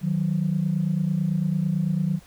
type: tone pair together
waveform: sine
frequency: 155.69 / 184.7 Hz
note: D#3 / F#3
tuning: +1 / -3 cents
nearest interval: minor third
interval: 296 cents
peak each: -23 dBFS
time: 0.01-2.2 s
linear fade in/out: 50 ms
effects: tanh soft clip ceiling -14 dBFS + pink hiss -53 dBFS RMS until 2.26 s